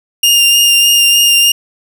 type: tone with vibrato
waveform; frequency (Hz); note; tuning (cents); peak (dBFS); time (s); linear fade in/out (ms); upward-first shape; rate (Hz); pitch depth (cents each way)
sawtooth; 2811; F7; +11; -3; 0.23-1.52; 5; sine; 3.3; 15
effects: none